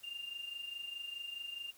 sine tone with amplitude modulation, 2800 Hz, F7, 4 cents sharp, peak -37 dBFS, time 0.03-1.72 s, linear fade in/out 20 ms, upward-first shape sine, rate 24.8 Hz, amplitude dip 70%, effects tanh soft clip ceiling -36 dBFS + white hiss -62 dBFS RMS until 1.77 s

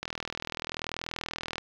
click train, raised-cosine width 0.2 ms, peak -15 dBFS, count 64, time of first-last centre 0.03-1.582 s, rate 40.6 Hz, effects low-pass 5000 Hz 12 dB/octave + 8-bit

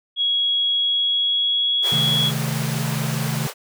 sine tone with pitch glide, 3322 to 3349 Hz, G#7 to G#7, 0 to +14 cents, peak -17 dBFS, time 0.16-2.32 s, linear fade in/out 50 ms, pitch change +14 cents, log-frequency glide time 0.71-2.18 s
pink high-pass noise, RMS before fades -30 dBFS, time 1.82-3.54 s, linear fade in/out 50 ms, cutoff 360 Hz, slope 96 dB/octave
sine chord, A diminished, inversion first, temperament equal with one note detuned, 130.81 / 155.56 / 218.2 Hz, C3 / Eb3 / A3, 0 / 0 / -14 cents, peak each -25 / -25 / -29 dBFS, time 1.92-3.47 s, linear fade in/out 5 ms
effects none

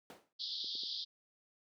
brown noise with exponential decay, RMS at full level -39 dBFS, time 0.1-0.33 s, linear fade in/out 1 ms, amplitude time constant 48 ms
white band-pass noise, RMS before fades -41 dBFS, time 0.39-1.05 s, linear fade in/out 20 ms, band 3300 to 5000 Hz, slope 96 dB/octave
clicks, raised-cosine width 3 ms, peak -36 dBFS, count 3, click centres 0.644 / 0.753 / 0.835 s
effects high-pass 400 Hz 12 dB/octave

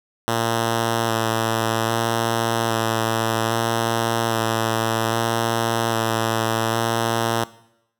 5% pulse tone with vibrato, 113.8 Hz, A#2, 41 cents flat, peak -8 dBFS, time 0.28-7.44 s, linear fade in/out 0 ms, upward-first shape square, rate 0.62 Hz, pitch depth 17 cents each way, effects noise-tail reverb RT60 0.8 s tail -18 dB re dry

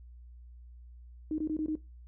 sine tone bursts, 309.8 Hz, D#4, 7 cents flat, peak -29 dBFS, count 5, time 1.31-1.754 s, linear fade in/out 2 ms, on 72 ms, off 21 ms, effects noise-tail reverb RT60 0.2 s tail -18 dB re dry + added 60 Hz sine -48 dBFS peak until 2.07 s

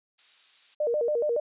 violet noise, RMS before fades -42 dBFS, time 0.18-0.75 s, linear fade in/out 10 ms
sine tone with vibrato, 532 Hz, C5, 29 cents sharp, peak -23 dBFS, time 0.8-1.4 s, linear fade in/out 5 ms, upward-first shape square, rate 7.1 Hz, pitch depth 210 cents each way
effects resampled to 8000 Hz

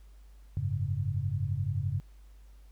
sine chord, F# suspended second, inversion none, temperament just, 92.5 / 104.06 / 138.75 Hz, F#2 / G#2 / C#3, 0 / +4 / +2 cents, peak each -33 / -32 / -33 dBFS, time 0.57-2 s, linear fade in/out 0 ms, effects added 50 Hz sine -50 dBFS peak until 2.71 s + pink hiss -68 dBFS RMS until 2.71 s

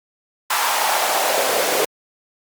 pink noise with high-pass filter sweep, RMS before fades -19 dBFS, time 0.5-1.85 s, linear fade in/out 5 ms, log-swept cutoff 1000 to 440 Hz, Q 2.7, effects Opus 48 kbps

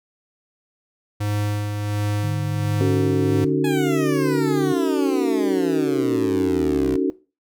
square tone with tremolo, 103.83 Hz, G#2, in tune, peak -21 dBFS, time 1.2-3.45 s, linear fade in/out 10 ms, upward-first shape sine, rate 1.4 Hz, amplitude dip 40%
sine tone with pitch glide, 148.6 to 147.32 Hz, D3 to D3, +21 to +6 cents, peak -24 dBFS, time 2.23-4.73 s, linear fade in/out 10 ms, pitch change -15 cents, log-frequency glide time 2.89-3.75 s
sine chord, D# half-diminished seventh, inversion third, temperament just, 280 / 311.1 / 373.4 / 448 Hz, C#4 / D#4 / F#4 / A4, +18 / 0 / +16 / +31 cents, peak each -21 / -26 / -21 / -26 dBFS, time 2.81-7.1 s, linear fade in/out 0 ms
15% pulse exponential sweep, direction down, 850 to 61.4 Hz, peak -21 dBFS, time 3.64-6.96 s, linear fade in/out 5 ms
effects noise-tail reverb RT60 0.3 s tail -18 dB re dry

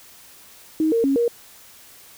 sine tone with pitch steps, 314.9 / 460.1 / 274.3 / 472 Hz, D#4 / A#4 / C#4 / A#4, +21 / -23 / -18 / +22 cents, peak -16 dBFS, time 0.8-1.28 s, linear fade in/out 2 ms, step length 120 ms, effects white hiss -47 dBFS RMS until 2.17 s

